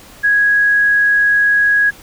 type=tone; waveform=sine; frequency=1660 Hz; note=G#6; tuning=1 cent flat; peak=-9 dBFS; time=0.23-1.91 s; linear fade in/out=20 ms; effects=pink hiss -40 dBFS RMS until 2.02 s